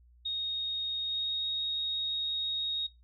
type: tone with pitch glide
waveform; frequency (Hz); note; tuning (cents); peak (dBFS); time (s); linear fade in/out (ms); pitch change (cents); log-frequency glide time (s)
sine; 3729 to 3751; A#7 to A#7; 0 to +10; -30; 0.25-2.87; 10; +10; 1.05-1.39
effects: noise-tail reverb RT60 0.2 s tail -17 dB re dry + added 60 Hz sine -57 dBFS peak until 3.03 s